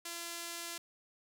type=tone with band-pass filter; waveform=sawtooth; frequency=340.4 Hz; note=F4; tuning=44 cents flat; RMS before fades=-43 dBFS; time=0.05-0.78 s; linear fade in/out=5 ms; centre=8200 Hz; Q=0.51; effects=none